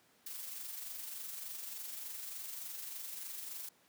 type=noise with amplitude modulation; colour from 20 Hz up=blue; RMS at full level=-43 dBFS; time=0.26-3.69 s; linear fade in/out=5 ms; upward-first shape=sine; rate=23.4 Hz; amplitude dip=40%; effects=pink hiss -68 dBFS RMS until 3.88 s + high-pass 200 Hz 12 dB/octave